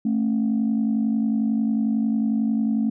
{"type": "tone pair together", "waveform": "sine", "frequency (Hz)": [220.6, 271.7], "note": ["A3", "C#4"], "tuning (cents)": [5, -35], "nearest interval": "major third", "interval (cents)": 360, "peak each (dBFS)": [-19, -24], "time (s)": [0.05, 2.9], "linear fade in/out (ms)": 5, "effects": ["tanh soft clip ceiling -14 dBFS"]}